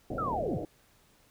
white low-pass noise, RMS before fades -36 dBFS, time 0.1-0.65 s, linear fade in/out 2 ms, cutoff 730 Hz, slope 96 dB/octave
sine linear sweep, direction down, 1396 to 75.2 Hz, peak -30 dBFS, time 0.18-0.58 s, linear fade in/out 5 ms
effects pink hiss -64 dBFS RMS until 1.3 s

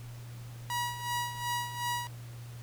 sawtooth tone with tremolo, 964 Hz, B5, 42 cents flat, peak -26 dBFS, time 0.7-2.07 s, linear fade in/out 0 ms, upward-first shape sine, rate 2.7 Hz, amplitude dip 70%, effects added 119 Hz sine -42 dBFS peak until 2.62 s + pink hiss -54 dBFS RMS until 2.62 s

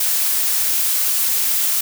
blue noise, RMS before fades -18 dBFS, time 0-1.81 s, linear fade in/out 5 ms, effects none

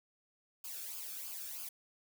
blue noise with flanger, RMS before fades -44 dBFS, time 0.64-1.69 s, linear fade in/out 5 ms, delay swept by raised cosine 0.51 to 1.03 ms, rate 3.1 Hz, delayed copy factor -0.65, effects none

